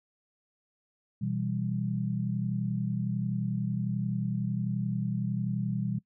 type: chord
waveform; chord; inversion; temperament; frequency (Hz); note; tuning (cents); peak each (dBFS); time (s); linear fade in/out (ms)
sine; E minor; second; equal; 123.47 / 164.81 / 196; B2 / E3 / G3; 0 / 0 / 0; -32 / -34 / -32; 1.21-5.99; 10
effects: noise-tail reverb RT60 0.1 s tail -20 dB re dry